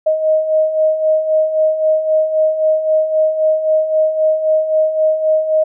sine beating tone pair, 623 / 626.8 Hz, D#5 / D#5, +2 / +13 cents, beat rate 3.8 Hz, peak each -19 / -12 dBFS, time 0.06-5.64 s, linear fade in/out 10 ms, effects none

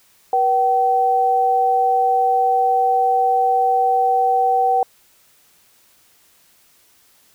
sine tone pair together, 482.5 / 766 Hz, B4 / G5, -40 / -40 cents, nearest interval minor sixth, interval 800 cents, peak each -21 / -14 dBFS, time 0.33-4.83 s, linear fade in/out 2 ms, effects white hiss -55 dBFS RMS until 7.34 s

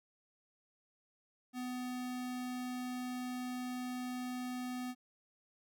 square tone, 250.3 Hz, B3, 23 cents sharp, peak -39 dBFS, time 1.53-4.95 s, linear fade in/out 50 ms, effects none

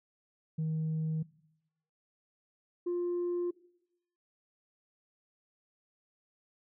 sine tone pair in turn, 158 / 351.2 Hz, D#3 / F4, +27 / +10 cents, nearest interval octave + major second, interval 1383 cents, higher second, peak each -28 dBFS, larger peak neither, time 0.58-1.23 / 2.86-3.51 s, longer neither, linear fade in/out 10 ms, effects noise-tail reverb RT60 0.8 s tail -21 dB re dry + tanh soft clip ceiling -28 dBFS

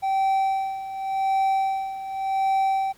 triangle tone with tremolo, 774 Hz, G5, 22 cents flat, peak -16 dBFS, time 0.02-2.93 s, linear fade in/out 20 ms, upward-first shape sine, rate 0.88 Hz, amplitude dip 75%, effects pink hiss -56 dBFS RMS until 2.97 s + MP3 96 kbps

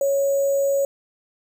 sine tone with sample-and-hold, 554.4 Hz, C#5, in tune, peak -17 dBFS, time 0.01-0.85 s, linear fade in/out 2 ms, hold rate 7350 Hz, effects none

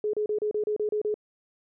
sine tone bursts, 422.8 Hz, G#4, 31 cents sharp, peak -24 dBFS, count 9, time 0.04-1.142 s, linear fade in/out 2 ms, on 94 ms, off 32 ms, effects none

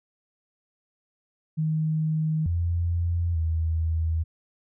sine tone with pitch steps, 156.8 / 85.7 / 81 Hz, D#3 / F2 / E2, +14 / -32 / -30 cents, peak -22 dBFS, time 1.57-4.24 s, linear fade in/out 20 ms, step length 890 ms, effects none

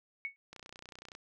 sine tone with exponential decay, 2217 Hz, C#7, in tune, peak -31 dBFS, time 0.25-0.36 s, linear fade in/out 0 ms, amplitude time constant 23 ms
click train, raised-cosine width 0.2 ms, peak -31 dBFS, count 20, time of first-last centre 0.53-1.151 s, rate 30.6 Hz
effects none

